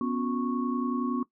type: tone cluster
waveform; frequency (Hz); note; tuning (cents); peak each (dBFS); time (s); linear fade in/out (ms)
sine; 246.6 / 277.3 / 357 / 1104; B3 / C#4 / F4 / C#6; -2 / +1 / +38 / -7; -28 / -32 / -36 / -35; 0.01-1.23; 2
effects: noise-tail reverb RT60 0.1 s tail -17 dB re dry